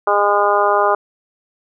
harmonic tone, 204.2 Hz, G#3, 29 cents flat, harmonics 2 / 3 / 4 / 5 / 6 / 7, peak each -19 / -18 / -18 / -19 / -18 / -24 dBFS, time 0.07-0.95 s, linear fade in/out 5 ms, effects none

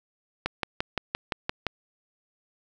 click train, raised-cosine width 0.3 ms, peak -10 dBFS, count 8, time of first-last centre 0.46-1.667 s, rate 5.8 Hz, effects none

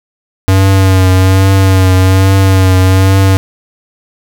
square tone with vibrato, 94.9 Hz, F#2, 44 cents sharp, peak -5 dBFS, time 0.48-3.37 s, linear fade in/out 0 ms, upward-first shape triangle, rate 1.2 Hz, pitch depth 39 cents each way, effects none

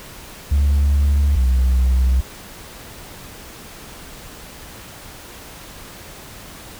sine tone pair in turn, 71.3 / 63.79 Hz, C#2 / C2, +49 / -43 cents, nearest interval major second, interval 192 cents, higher first, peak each -10 dBFS, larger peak neither, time 0.51-1.36 / 1.36-2.21 s, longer neither, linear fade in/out 10 ms, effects tanh soft clip ceiling -11 dBFS + pink hiss -38 dBFS RMS until 6.79 s

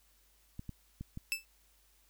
clicks, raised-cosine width 5 ms, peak -29 dBFS, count 4, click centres 0.594 / 0.693 / 1.01 / 1.174 s
sawtooth tone with exponential decay, 2637 Hz, E7, in tune, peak -24 dBFS, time 1.32-1.45 s, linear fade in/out 0 ms, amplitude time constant 27 ms
effects added 50 Hz sine -69 dBFS peak until 2.09 s + white hiss -69 dBFS RMS until 2.09 s

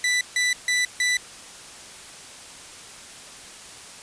sawtooth tone bursts, 1982 Hz, B6, 6 cents sharp, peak -16 dBFS, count 4, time 0.04-1.17 s, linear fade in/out 2 ms, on 170 ms, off 150 ms, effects white hiss -42 dBFS RMS until 4.02 s + resampled to 22050 Hz

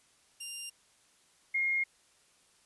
10% pulse / sine tone pair in turn, 2794 / 2139 Hz, F7 / C7, 0 / +38 cents, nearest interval perfect fourth, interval 462 cents, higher first, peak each -30 / -27 dBFS, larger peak second, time 0.4-0.7 / 1.54-1.84 s, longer neither, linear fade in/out 10 ms, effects white hiss -66 dBFS RMS until 2.65 s + resampled to 24000 Hz

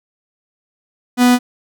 45% pulse tone, 246.9 Hz, B3, in tune, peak -8 dBFS, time 1.17-1.39 s, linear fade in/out 50 ms, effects none

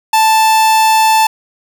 45% pulse tone, 880 Hz, A5, in tune, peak -7 dBFS, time 0.13-1.27 s, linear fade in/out 5 ms, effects none

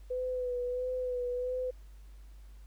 sine tone with vibrato, 499.6 Hz, B4, 20 cents sharp, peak -31 dBFS, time 0.1-1.71 s, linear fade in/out 10 ms, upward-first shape sine, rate 1.5 Hz, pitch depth 30 cents each way, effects added 50 Hz sine -48 dBFS peak until 2.66 s + pink hiss -67 dBFS RMS until 2.66 s

